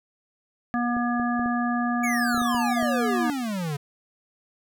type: harmonic tone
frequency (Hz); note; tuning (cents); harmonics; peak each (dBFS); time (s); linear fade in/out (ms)
240.5; B3; -46; 1 / 3 / 5 / 7; -24 / -29 / -31 / -32; 0.74-3.3; 0
type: clicks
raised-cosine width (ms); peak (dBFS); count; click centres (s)
2; -24; 9; 0.967 / 1.198 / 1.395 / 1.46 / 2.346 / 2.377 / 2.417 / 2.547 / 2.827
type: exponential sweep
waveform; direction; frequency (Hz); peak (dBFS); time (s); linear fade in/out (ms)
square; down; 2309 to 138.1; -27; 2.03-3.77; 10
effects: none